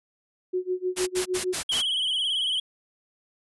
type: tone with tremolo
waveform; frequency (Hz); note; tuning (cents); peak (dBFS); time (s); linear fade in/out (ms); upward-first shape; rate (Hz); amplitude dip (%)
sine; 366.6; F#4; -16; -22; 0.53-1.54; 10; sine; 6.5; 95
type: noise bursts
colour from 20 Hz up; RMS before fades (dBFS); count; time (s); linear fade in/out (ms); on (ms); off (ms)
white; -28; 5; 0.96-1.822; 20; 110; 78
type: tone with vibrato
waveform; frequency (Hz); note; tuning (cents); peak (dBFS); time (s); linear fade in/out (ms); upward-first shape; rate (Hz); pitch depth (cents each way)
triangle; 3136; G7; 0; -22; 1.69-2.6; 5; sine; 18; 91
effects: resampled to 24000 Hz